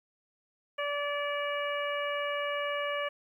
harmonic tone, 578 Hz, D5, 28 cents flat, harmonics 1 / 2 / 3 / 4 / 5, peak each -33 / -36 / -38 / -39 / -40 dBFS, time 0.78-3.09 s, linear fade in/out 10 ms, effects 11-bit

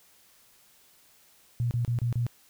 sine tone bursts, 119.5 Hz, A#2, 43 cents sharp, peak -24 dBFS, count 5, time 1.6-2.266 s, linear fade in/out 0 ms, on 110 ms, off 29 ms, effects white hiss -60 dBFS RMS until 2.49 s

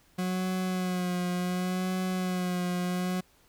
40% pulse tone with vibrato, 182.1 Hz, F#3, 27 cents flat, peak -27 dBFS, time 0.18-3.21 s, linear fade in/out 10 ms, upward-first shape sine, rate 0.69 Hz, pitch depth 32 cents each way, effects pink hiss -63 dBFS RMS until 3.48 s

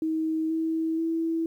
sine tone with pitch steps, 318 / 322.8 / 327.7 Hz, D#4 / E4 / E4, +38 / -36 / -10 cents, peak -24 dBFS, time 0.02-1.46 s, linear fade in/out 2 ms, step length 480 ms, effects 10-bit

